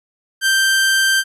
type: tone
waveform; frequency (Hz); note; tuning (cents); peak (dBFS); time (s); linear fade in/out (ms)
sawtooth; 1568; G6; 0; -9; 0.41-1.24; 50
effects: resampled to 32000 Hz